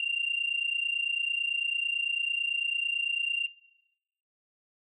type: tone pair together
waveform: sine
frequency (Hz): 2763 / 2792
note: F7 / F7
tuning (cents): -19 / -1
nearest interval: unison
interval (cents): 18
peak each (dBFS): -30 / -30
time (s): 0-3.47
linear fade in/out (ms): 2
effects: noise-tail reverb RT60 0.9 s tail -20 dB re dry + tanh soft clip ceiling -21 dBFS